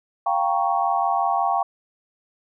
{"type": "chord", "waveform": "sine", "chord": "G half-diminished seventh", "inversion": "third", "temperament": "equal", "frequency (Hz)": [698.5, 784, 932.3, 1108.7], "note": ["F5", "G5", "Bb5", "Db6"], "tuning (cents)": [0, 0, 0, 0], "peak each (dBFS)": [-24, -22, -27, -25], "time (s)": [0.26, 1.63], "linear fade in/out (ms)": 5, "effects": []}